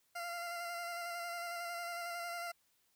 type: tone with vibrato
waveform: 20% pulse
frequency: 691 Hz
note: F5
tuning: 19 cents flat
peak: -35 dBFS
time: 0.15-2.52 s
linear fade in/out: 10 ms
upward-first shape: square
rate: 11 Hz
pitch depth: 19 cents each way
effects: white hiss -75 dBFS RMS until 2.95 s